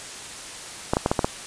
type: clicks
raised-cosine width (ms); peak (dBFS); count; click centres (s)
1; -5; 6; 0.935 / 0.969 / 1.061 / 1.115 / 1.192 / 1.245
effects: white hiss -37 dBFS RMS until 1.46 s + resampled to 22050 Hz